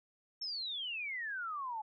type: exponential sweep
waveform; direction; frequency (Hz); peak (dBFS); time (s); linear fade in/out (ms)
sine; down; 5470 to 839; -37; 0.41-1.82; 10
effects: none